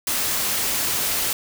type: noise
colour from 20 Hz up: white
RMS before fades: -23 dBFS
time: 0.07-1.33 s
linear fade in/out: 2 ms
effects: none